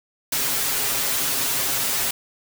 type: noise with comb filter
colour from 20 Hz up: white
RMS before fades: -23 dBFS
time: 0.32-2.11 s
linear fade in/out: 5 ms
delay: 7.4 ms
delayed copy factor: +1
effects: none